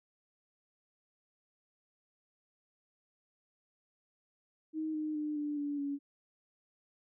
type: tone with pitch steps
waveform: sine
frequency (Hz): 313.8 / 307.3 / 301 / 294.8 / 288.8 / 282.8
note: D#4 / D#4 / D4 / D4 / D4 / C#4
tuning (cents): +15 / -21 / +43 / +7 / -29 / +35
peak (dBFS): -33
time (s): 4.73-5.99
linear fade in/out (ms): 50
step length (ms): 210
effects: none